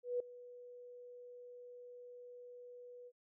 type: tone with ADSR envelope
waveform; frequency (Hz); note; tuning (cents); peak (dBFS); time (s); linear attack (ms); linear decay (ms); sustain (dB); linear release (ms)
sine; 490; B4; -14; -32; 0.03-3.12; 170; 4; -19; 49
effects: none